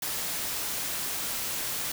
white noise, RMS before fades -32 dBFS, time 0.02-1.92 s, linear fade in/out 5 ms, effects none

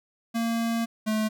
square tone pair in turn, 230 / 216.5 Hz, A#3 / A3, -23 / -28 cents, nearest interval minor second, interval 105 cents, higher first, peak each -25 / -24 dBFS, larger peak second, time 0.34-0.86 / 1.06-1.29 s, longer first, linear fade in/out 20 ms, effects none

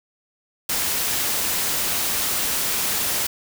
white noise, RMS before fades -23 dBFS, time 0.69-3.27 s, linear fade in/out 5 ms, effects none

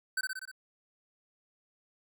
square tone with echo, 1531 Hz, G6, 41 cents flat, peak -29 dBFS, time 0.17-0.21 s, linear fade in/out 5 ms, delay 61 ms, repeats 5, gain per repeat -3 dB, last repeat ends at 0.515 s, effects none

